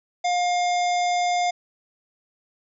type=harmonic tone with a mistuned harmonic; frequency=710 Hz; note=F5; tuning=28 cents sharp; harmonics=1 / 3 / 5 / 7 / 9 / 10; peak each=-20 / -30 / -34 / -37 / -39 / -40 dBFS; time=0.24-1.51 s; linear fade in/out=10 ms; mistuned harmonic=9; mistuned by=-42 cents; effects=none